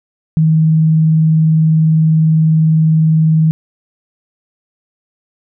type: tone with vibrato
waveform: sine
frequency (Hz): 158.7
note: D#3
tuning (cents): +35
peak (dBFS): -7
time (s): 0.37-3.51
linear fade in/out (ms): 0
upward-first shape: sine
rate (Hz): 20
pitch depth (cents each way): 24
effects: none